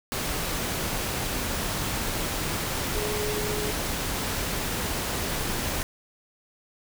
sine tone in noise, 420 Hz, G#4, 19 cents sharp, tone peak -30 dBFS, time 2.95-3.71 s, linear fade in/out 0 ms, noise pink, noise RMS -29 dBFS, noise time 0.12-5.83 s, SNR -4 dB, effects none

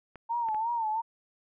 clicks, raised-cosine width 0.5 ms, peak -30 dBFS, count 3, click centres 0.157 / 0.487 / 0.546 s
sine tone with vibrato, 904 Hz, A5, 47 cents sharp, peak -27 dBFS, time 0.29-1.02 s, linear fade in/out 20 ms, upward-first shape sine, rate 2.9 Hz, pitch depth 94 cents each way
effects none

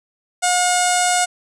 sawtooth tone with low-pass filter, 719 Hz, F#5, 50 cents flat, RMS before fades -17 dBFS, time 0.42-1.26 s, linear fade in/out 20 ms, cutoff 8200 Hz, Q 5.5, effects none

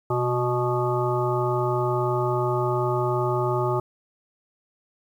harmonic tone with a mistuned harmonic, 122.8 Hz, B2, 9 cents flat, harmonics 1 / 3 / 5 / 7 / 9 / 10, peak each -26 / -25 / -30 / -29 / -33 / -31 dBFS, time 0.1-3.8 s, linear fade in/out 5 ms, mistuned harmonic 1, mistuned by +44 cents, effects 9-bit

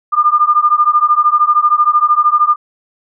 sine beating tone pair, 1200 / 1213 Hz, D6 / D#6, +37 / -44 cents, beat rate 13 Hz, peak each -11 dBFS, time 0.12-2.56 s, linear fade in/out 20 ms, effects none

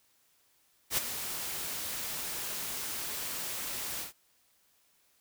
white noise with ADSR envelope, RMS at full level -27 dBFS, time 0.9-4.13 s, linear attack 77 ms, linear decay 12 ms, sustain -10 dB, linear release 130 ms, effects white hiss -69 dBFS RMS until 5.2 s

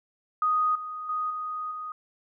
sine tone with level steps, 1244.5 Hz, D#6, in tune, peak -21 / -33 / -26 / -30 / -33 dBFS, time 0.42-1.92 s, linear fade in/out 2 ms, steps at 0.75 / 1.09 / 1.3 / 1.71 s, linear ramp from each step 5 ms, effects none

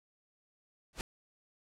pink noise with exponential growth, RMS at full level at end -33 dBFS, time 0.93-1.01 s, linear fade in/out 1 ms, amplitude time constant 17 ms, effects low-pass 9000 Hz 12 dB/octave

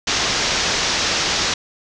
white low-pass noise, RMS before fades -20 dBFS, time 0.07-1.54 s, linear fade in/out 5 ms, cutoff 6400 Hz, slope 48 dB/octave, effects none

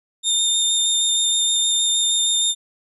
25% pulse tone with vibrato, 3634 Hz, A#7, 45 cents flat, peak -12 dBFS, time 0.23-2.55 s, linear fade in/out 50 ms, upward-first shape square, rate 6.4 Hz, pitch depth 8 cents each way, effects none

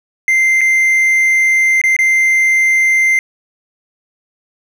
triangle tone with dropouts, 2086 Hz, C7, 6 cents flat, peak -7 dBFS, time 0.28-3.19 s, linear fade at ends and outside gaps 1 ms, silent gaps 0.609-0.614 / 1.815-1.838 / 1.965-1.989 s, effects none

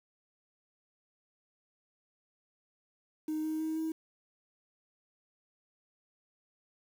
triangle tone with pitch steps, 310.3 / 313.4 / 316.5 / 319.6 Hz, D#4 / D#4 / D#4 / D#4, -5 / +13 / +30 / +47 cents, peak -28 dBFS, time 3.28-3.92 s, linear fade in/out 5 ms, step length 160 ms, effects tanh soft clip ceiling -28 dBFS + 9-bit

